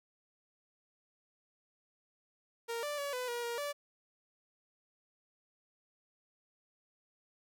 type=tone with pitch steps; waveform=sawtooth; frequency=464.9 / 587 / 568 / 501 / 477.8 / 471.8 / 579 Hz; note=A#4 / D5 / C#5 / B4 / A#4 / A#4 / D5; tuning=-5 / -1 / +42 / +25 / +43 / +21 / -25 cents; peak=-32 dBFS; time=2.68-3.73 s; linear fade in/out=20 ms; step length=150 ms; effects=none